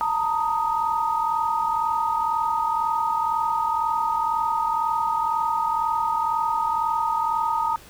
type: tone cluster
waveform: sine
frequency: 894 / 936 / 1248 Hz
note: A5 / A#5 / D#6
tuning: +27 / +7 / +5 cents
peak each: -25 dBFS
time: 0.01-7.76 s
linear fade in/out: 0 ms
effects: pink hiss -47 dBFS RMS until 7.89 s